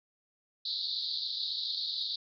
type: band-pass noise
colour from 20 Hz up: pink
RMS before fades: -35 dBFS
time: 0.65-2.16 s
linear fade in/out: 5 ms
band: 3700 to 4600 Hz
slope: 96 dB/octave
effects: none